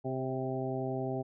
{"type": "harmonic tone with a mistuned harmonic", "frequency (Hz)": 130.81, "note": "C3", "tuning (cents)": 0, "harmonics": [1, 2, 3, 4, 5, 6], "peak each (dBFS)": [-37, -38, -37, -44, -39, -42], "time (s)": [0.04, 1.23], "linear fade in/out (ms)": 20, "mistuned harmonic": 4, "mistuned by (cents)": 28, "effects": []}